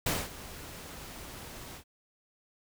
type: noise with ADSR envelope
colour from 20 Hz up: pink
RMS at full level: -28 dBFS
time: 0.06-1.84 s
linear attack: 5 ms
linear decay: 220 ms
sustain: -17 dB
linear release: 83 ms
effects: none